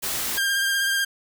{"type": "noise", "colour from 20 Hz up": "white", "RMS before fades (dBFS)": -27, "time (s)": [0.02, 0.39], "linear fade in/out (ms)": 20}
{"type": "tone with vibrato", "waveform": "sawtooth", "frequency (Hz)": 1600, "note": "G6", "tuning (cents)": 35, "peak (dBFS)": -17, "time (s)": [0.37, 1.05], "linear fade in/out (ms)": 10, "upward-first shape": "sine", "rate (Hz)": 16, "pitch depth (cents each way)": 20}
{"effects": []}